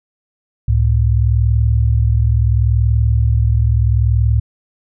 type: tone pair together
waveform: sine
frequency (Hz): 68.9 / 109.63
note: C#2 / A2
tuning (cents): -10 / -6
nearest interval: minor sixth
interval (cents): 804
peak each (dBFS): -13 / -13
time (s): 0.68-4.4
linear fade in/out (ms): 5
effects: none